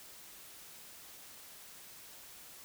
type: silence
effects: white hiss -53 dBFS RMS until 2.64 s